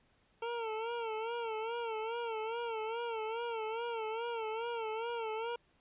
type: tone with vibrato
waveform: 25% pulse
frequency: 454.3 Hz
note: A#4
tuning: 45 cents flat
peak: -32 dBFS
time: 0.42-5.56 s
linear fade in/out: 5 ms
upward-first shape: sine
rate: 2.4 Hz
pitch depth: 79 cents each way
effects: pink hiss -71 dBFS RMS until 5.8 s + resampled to 8000 Hz